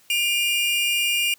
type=tone pair together; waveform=45% pulse; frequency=2406 / 2828 Hz; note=D7 / F7; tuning=+41 / +21 cents; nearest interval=minor third; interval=280 cents; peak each=-23 / -22 dBFS; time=0.1-1.34 s; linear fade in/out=2 ms; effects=white hiss -56 dBFS RMS until 1.38 s + high-pass 60 Hz 12 dB/octave